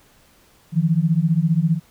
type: beating tone pair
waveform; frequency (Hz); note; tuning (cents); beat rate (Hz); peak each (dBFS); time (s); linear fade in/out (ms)
sine; 156.1 / 171.1; D#3 / F3; +6 / -35; 15; -18; 0.72-1.8; 50
effects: pink hiss -55 dBFS RMS until 1.9 s